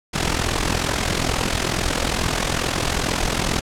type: noise with amplitude modulation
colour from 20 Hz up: pink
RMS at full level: -18 dBFS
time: 0.13-3.61 s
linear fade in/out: 20 ms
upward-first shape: sine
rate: 42.3 Hz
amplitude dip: 75%
effects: low-pass 8000 Hz 12 dB/octave